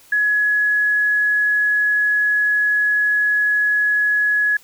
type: tone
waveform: sine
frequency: 1686 Hz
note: G#6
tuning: 26 cents sharp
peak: -14 dBFS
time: 0.12-4.57 s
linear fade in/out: 5 ms
effects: white hiss -49 dBFS RMS until 4.63 s